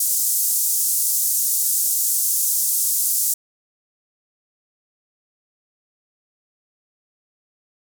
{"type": "band-pass noise", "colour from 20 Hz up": "white", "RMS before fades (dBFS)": -20, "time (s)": [0, 3.34], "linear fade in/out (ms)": 5, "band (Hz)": [6500, 15000], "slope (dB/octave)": 24, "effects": []}